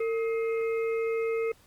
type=harmonic tone with a mistuned harmonic; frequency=423.3 Hz; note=G#4; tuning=33 cents sharp; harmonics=1 / 3 / 5 / 6; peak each=-26 / -41 / -40 / -45 dBFS; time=0-1.52 s; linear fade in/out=5 ms; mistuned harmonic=1; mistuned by=+120 cents; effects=pink hiss -60 dBFS RMS until 1.66 s + Opus 24 kbps